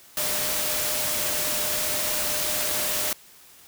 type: tone in noise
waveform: sine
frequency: 606 Hz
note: D#5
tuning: 46 cents flat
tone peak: -36 dBFS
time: 0.17-3.13 s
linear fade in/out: 2 ms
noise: white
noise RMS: -26 dBFS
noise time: 0.17-3.13 s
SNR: -13 dB
effects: white hiss -51 dBFS RMS until 3.67 s